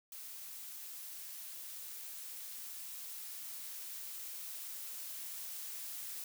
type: noise with level ramp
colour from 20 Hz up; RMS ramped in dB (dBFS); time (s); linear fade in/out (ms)
blue; -48 to -44; 0.12-6.24; 2
effects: none